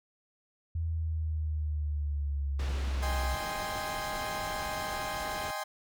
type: linear sweep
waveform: sine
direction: down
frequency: 82.6 to 63.6 Hz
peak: -29 dBFS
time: 0.75-3.35 s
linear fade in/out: 5 ms
type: low-pass noise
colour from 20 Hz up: pink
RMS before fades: -42 dBFS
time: 2.59-5.51 s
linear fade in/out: 5 ms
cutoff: 4900 Hz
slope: 12 dB/octave
type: chord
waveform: 30% pulse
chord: Ab major seventh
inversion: second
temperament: equal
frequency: 622.3 / 784 / 830.6 / 1046.5 Hz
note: Eb5 / G5 / Ab5 / C6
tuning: 0 / 0 / 0 / 0 cents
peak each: -37 dBFS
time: 3.02-5.64 s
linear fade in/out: 10 ms
effects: none